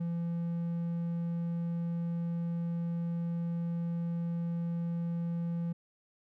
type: tone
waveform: triangle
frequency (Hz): 169.7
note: F3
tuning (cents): -49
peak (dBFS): -29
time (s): 0-5.73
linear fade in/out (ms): 10
effects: none